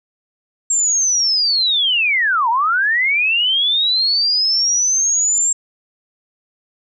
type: linear two-way sweep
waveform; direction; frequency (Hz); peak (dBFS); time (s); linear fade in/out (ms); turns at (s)
sine; down then up; 7490 to 880 to 7490; -13; 0.7-5.53; 5; 2.49
effects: none